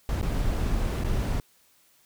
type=noise with dropouts; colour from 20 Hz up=brown; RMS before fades=-26 dBFS; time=0.09-1.4 s; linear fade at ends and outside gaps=1 ms; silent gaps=0.214-0.227 / 1.037-1.046 s; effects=white hiss -62 dBFS RMS until 2.05 s